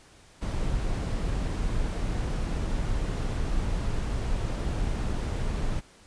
brown noise, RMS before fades -28 dBFS, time 0.41-5.81 s, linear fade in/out 20 ms, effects pink hiss -55 dBFS RMS until 6.06 s + resampled to 22050 Hz

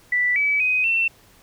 sine tone with pitch steps, 1972 / 2291 / 2509 / 2694 Hz, B6 / D7 / D#7 / E7, -3 / -44 / +14 / +37 cents, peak -17 dBFS, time 0.12-1.08 s, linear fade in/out 5 ms, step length 240 ms, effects pink hiss -53 dBFS RMS until 1.42 s

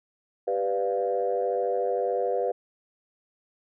sine chord, G dominant seventh, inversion none, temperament equal, 392 / 493.9 / 587.3 / 698.5 Hz, G4 / B4 / D5 / F5, 0 / 0 / 0 / 0 cents, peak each -30 / -26 / -31 / -30 dBFS, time 0.47-2.52 s, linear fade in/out 10 ms, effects tanh soft clip ceiling -14 dBFS

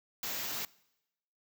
white band-stop noise, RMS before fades -37 dBFS, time 0.23-0.65 s, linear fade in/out 2 ms, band 7800 to 12000 Hz, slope 96 dB/octave, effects noise-tail reverb RT60 0.9 s tail -23 dB re dry + high-pass 100 Hz 12 dB/octave

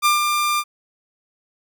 sawtooth tone with ADSR envelope, 1194 Hz, D6, 28 cents sharp, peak -9 dBFS, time 0.02-0.64 s, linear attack 36 ms, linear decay 140 ms, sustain -5 dB, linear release 53 ms, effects none

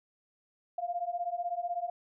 sine beating tone pair, 690 / 706 Hz, F5 / F5, -21 / +19 cents, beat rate 16 Hz, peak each -35 / -34 dBFS, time 0.78-1.9 s, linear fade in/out 5 ms, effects none

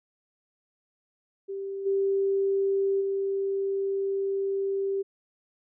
sine tone with level steps, 392 Hz, G4, in tune, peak -31 / -22 / -25 dBFS, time 1.48-5.03 s, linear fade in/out 20 ms, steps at 1.85 / 3 s, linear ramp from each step 20 ms, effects none

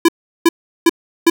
square tone bursts, 335.3 Hz, E4, 30 cents sharp, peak -7 dBFS, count 4, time 0.05-1.3 s, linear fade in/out 5 ms, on 35 ms, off 370 ms, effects none

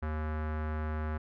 square tone with low-pass filter, 77.3 Hz, D#2, 11 cents flat, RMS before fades -34 dBFS, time 0.02-1.18 s, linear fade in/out 10 ms, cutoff 1500 Hz, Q 2.2, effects none

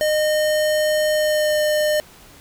square tone with pitch glide, 612 to 606 Hz, D#5 to D#5, -29 to -46 cents, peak -17 dBFS, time 0.01-2 s, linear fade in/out 0 ms, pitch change -17 cents, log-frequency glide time 1.14-1.6 s, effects pink hiss -46 dBFS RMS until 2.4 s

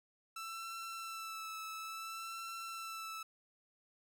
sawtooth tone with vibrato, 1326 Hz, E6, 10 cents sharp, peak -39 dBFS, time 0.36-3.23 s, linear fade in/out 5 ms, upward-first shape sine, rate 0.58 Hz, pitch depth 26 cents each way, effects none

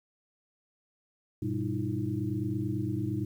sine tone cluster, 100.7 / 121.7 / 196.6 / 308.3 / 337.2 Hz, G2 / B2 / G3 / D#4 / E4, +47 / -25 / +5 / -16 / +39 cents, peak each -36 / -33 / -37 / -34 / -39 dBFS, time 1.42-3.25 s, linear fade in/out 5 ms, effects 10-bit

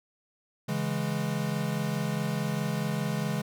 square chord, C# minor, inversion none, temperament equal with one note detuned, 140.04 / 164.81 / 207.7 Hz, C#3 / E3 / G#3, +18 / 0 / 0 cents, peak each -33 dBFS, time 0.68-3.42 s, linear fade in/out 10 ms, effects none

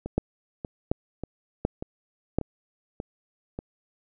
two click trains, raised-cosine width 2 ms, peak -9 / -19 dBFS, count 4 / 7, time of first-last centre 0.18-2.386 / 0.06-3.589 s, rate 1.36 / 1.7 Hz, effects none

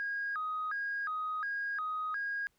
sine tone with vibrato, 1431 Hz, F6, 42 cents sharp, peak -32 dBFS, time 0-2.47 s, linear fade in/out 0 ms, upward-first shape square, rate 1.4 Hz, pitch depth 230 cents each way, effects tanh soft clip ceiling -28 dBFS + pink hiss -74 dBFS RMS until 2.58 s

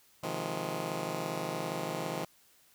10% pulse chord, F minor seventh, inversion second, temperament just, 130.96 / 157.15 / 174.61 / 209.5 Hz, C3 / Eb3 / F3 / Ab3, +2 / +18 / 0 / +15 cents, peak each -34 / -30 / -31 / -34 dBFS, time 0.23-2.25 s, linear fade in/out 5 ms, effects white hiss -64 dBFS RMS until 2.74 s

